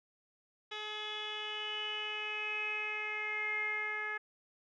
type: tone with low-pass filter sweep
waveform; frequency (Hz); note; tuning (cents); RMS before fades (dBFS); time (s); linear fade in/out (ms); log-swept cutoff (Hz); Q
10% pulse; 424.5; G#4; +38; -38; 0.71-4.18; 10; 3700 to 1900; 9.2
effects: none